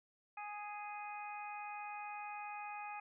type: harmonic tone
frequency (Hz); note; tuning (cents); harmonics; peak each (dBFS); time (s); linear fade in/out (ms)
415.3; G#4; 0; 2 / 3 / 4 / 5 / 6; -45 / -51 / -58 / -57 / -50; 0.37-3; 5
effects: none